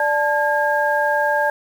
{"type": "tone cluster", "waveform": "sine", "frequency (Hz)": [588, 876, 1622], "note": ["D5", "A5", "G#6"], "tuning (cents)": [2, -8, -41], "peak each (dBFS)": -20, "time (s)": [0, 1.5], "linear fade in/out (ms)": 2, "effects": ["7-bit"]}